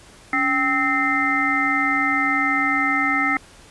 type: harmonic tone with a mistuned harmonic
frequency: 260.5 Hz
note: C4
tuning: 7 cents flat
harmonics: 1 / 3 / 5 / 7 / 8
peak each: -25 / -27 / -23 / -25 / -21 dBFS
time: 0.33-3.37 s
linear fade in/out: 2 ms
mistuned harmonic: 1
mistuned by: +130 cents
effects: pink hiss -47 dBFS RMS until 3.7 s + resampled to 24000 Hz